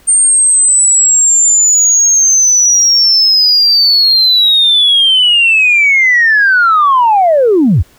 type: linear sweep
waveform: sine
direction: down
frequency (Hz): 8770 to 60.5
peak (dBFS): -4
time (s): 0.07-7.83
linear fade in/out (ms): 20
effects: tanh soft clip ceiling -1 dBFS + pink hiss -46 dBFS RMS until 7.98 s